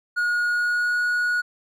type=tone with pitch glide; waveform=triangle; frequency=1443 to 1455.6 Hz; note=F#6 to F#6; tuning=-44 to -29 cents; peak=-18 dBFS; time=0.16-1.42 s; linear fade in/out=20 ms; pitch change=+15 cents; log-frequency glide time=0.47-1 s; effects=none